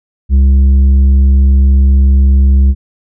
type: tone with tanh clipping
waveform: sine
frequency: 67.4 Hz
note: C#2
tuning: 48 cents flat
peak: -5 dBFS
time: 0.29-2.75 s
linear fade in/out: 50 ms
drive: 6 dB
effects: none